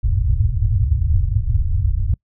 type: low-pass noise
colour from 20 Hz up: white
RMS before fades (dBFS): -17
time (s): 0.03-2.14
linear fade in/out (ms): 5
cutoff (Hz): 110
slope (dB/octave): 48
effects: noise-tail reverb RT60 0.1 s tail -26 dB re dry